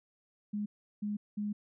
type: tone bursts at uneven times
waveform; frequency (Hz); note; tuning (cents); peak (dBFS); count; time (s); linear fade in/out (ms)
sine; 207.7; G#3; 0; -32; 3; 0.53-0.66 / 1.02-1.17 / 1.37-1.53; 10
effects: none